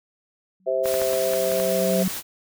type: tone with exponential growth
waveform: sine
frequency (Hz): 187.2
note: F#3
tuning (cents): +20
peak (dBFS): -19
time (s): 0.6-2.08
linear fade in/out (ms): 2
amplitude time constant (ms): 320
type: harmonic tone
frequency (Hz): 130.81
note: C3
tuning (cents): 0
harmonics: 3 / 4 / 5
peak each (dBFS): -28 / -23 / -24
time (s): 0.66-2.04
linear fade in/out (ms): 20
type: noise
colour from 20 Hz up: white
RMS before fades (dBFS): -31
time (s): 0.83-2.23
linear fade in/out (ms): 50
type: clicks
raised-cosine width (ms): 0.5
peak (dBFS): -16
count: 7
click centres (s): 0.857 / 0.941 / 1.017 / 1.132 / 1.335 / 1.518 / 1.6
effects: none